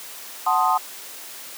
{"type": "chord", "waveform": "sine", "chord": "F# diminished seventh", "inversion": "none", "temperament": "equal", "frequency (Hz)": [740, 880, 1046.5, 1244.5], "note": ["F#5", "A5", "C6", "Eb6"], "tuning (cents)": [0, 0, 0, 0], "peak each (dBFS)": -22, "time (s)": [0.46, 0.78], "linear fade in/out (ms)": 10, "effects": ["white hiss -38 dBFS RMS until 1.57 s", "high-pass 300 Hz 12 dB/octave"]}